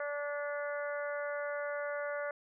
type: harmonic tone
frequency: 290 Hz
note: D4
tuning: 22 cents flat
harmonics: 2 / 3 / 4 / 5 / 6 / 7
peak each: -36 / -50 / -45 / -42 / -46 / -49 dBFS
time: 0-2.31 s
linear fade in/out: 2 ms
effects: none